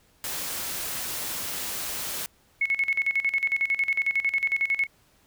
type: noise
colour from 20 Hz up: white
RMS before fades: -32 dBFS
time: 0.24-2.26 s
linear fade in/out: 0 ms
type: tone with tremolo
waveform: sine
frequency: 2193 Hz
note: C#7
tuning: 19 cents flat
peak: -20 dBFS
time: 2.61-4.87 s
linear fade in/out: 5 ms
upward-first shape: square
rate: 11 Hz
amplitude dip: 80%
effects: pink hiss -62 dBFS RMS until 5.26 s